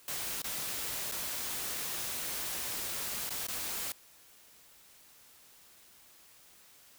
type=noise with dropouts; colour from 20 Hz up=white; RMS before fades=-37 dBFS; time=0.08-3.92 s; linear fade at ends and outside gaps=1 ms; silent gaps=0.419-0.443 / 1.114-1.121 / 3.293-3.305 / 3.468-3.484 s; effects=white hiss -59 dBFS RMS until 6.98 s